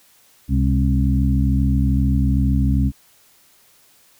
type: harmonic tone with a mistuned harmonic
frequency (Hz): 67.7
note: C#2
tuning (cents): -40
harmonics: 1 / 2 / 3 / 4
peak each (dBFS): -17 / -20 / -22 / -23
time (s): 0.48-2.92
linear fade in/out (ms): 50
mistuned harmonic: 2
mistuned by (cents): -69
effects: white hiss -54 dBFS RMS until 4.19 s